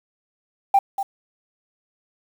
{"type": "tone with echo", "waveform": "sine", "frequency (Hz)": 790, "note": "G5", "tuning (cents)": 13, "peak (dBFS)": -10, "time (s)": [0.74, 0.79], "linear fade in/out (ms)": 5, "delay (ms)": 240, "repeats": 1, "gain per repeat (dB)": -11, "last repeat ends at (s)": 1.03, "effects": ["tanh soft clip ceiling -8 dBFS", "7-bit"]}